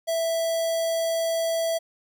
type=tone with notch filter; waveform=square; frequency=659.3 Hz; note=E5; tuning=in tune; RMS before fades=-25 dBFS; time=0.07-1.79 s; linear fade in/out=20 ms; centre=1700 Hz; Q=1.2; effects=none